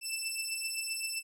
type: beating tone pair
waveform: 15% pulse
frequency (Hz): 2651 / 2658.7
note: E7 / E7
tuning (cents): +9 / +14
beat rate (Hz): 7.7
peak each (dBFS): -29 / -31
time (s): 0.01-1.23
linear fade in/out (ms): 50
effects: none